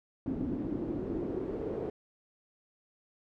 brown noise with band-pass filter sweep, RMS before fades -35 dBFS, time 0.26-1.9 s, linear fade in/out 2 ms, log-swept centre 260 to 440 Hz, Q 3.3, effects none

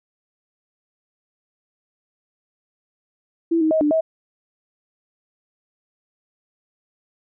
sine tone with pitch steps, 332.4 / 315.2 / 633 / 296.6 / 643 Hz, E4 / D#4 / D#5 / D4 / E5, +15 / +23 / +30 / +17 / -43 cents, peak -15 dBFS, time 3.51-4.01 s, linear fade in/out 10 ms, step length 100 ms, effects none

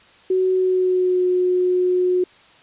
sine tone with pitch glide, 372.8 to 363.2 Hz, F#4 to F#4, +13 to -32 cents, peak -15 dBFS, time 0.3-2.24 s, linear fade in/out 5 ms, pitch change -45 cents, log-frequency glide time 0.53-1.25 s, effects white hiss -50 dBFS RMS until 2.62 s + resampled to 8000 Hz

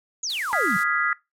sine exponential sweep, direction down, 7030 to 164.81 Hz, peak -25 dBFS, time 0.23-0.77 s, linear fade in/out 5 ms
blue noise, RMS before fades -36 dBFS, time 0.29-0.84 s, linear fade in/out 10 ms
sine chord, F half-diminished seventh, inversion third, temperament equal, 1244.5 / 1396.9 / 1661.2 / 1975.5 Hz, Eb6 / F6 / Ab6 / Cb7, 0 / 0 / 0 / 0 cents, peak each -26 dBFS, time 0.53-1.13 s, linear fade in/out 0 ms
effects noise-tail reverb RT60 0.2 s tail -20 dB re dry + low-pass 11000 Hz 12 dB/octave

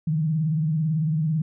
sine tone with vibrato, 156.7 Hz, D#3, 13 cents sharp, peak -20 dBFS, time 0.07-1.42 s, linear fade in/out 5 ms, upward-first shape sine, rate 18 Hz, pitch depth 99 cents each way, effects none

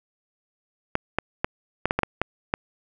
clicks, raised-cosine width 0.5 ms, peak -6 dBFS, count 9, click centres 0.954 / 1.186 / 1.445 / 1.856 / 1.909 / 1.99 / 2.033 / 2.216 / 2.539 s, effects none

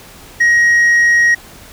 triangle tone with tanh clipping, 1888 Hz, A#6, 22 cents sharp, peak -8 dBFS, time 0.4-1.35 s, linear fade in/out 10 ms, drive 7 dB, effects pink hiss -38 dBFS RMS until 1.72 s

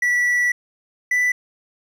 triangle tone pair in turn, 1953 / 1982.6 Hz, B6 / B6, -20 / +6 cents, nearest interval unison, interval 26 cents, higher second, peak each -14 dBFS, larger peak neither, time 0.02-0.52 / 1.11-1.32 s, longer first, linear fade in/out 5 ms, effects none

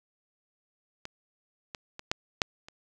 clicks, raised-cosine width 0.2 ms, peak -21 / -20 / -23 / -9 / -6 / -28 dBFS, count 6, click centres 1.054 / 1.748 / 1.994 / 2.115 / 2.418 / 2.685 s, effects none

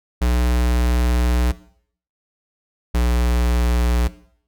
square tone pair in turn, 60.5 / 59.81 Hz, B1 / A#1, -35 / +45 cents, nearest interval unison, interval 20 cents, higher first, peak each -16 dBFS, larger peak neither, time 0.21-1.52 / 2.94-4.08 s, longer first, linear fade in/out 10 ms, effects noise-tail reverb RT60 0.6 s tail -17 dB re dry

